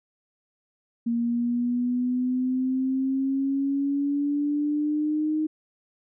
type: exponential sweep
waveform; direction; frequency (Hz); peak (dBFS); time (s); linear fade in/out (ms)
sine; up; 233.1 to 311.1; -22; 1.06-5.47; 10
effects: none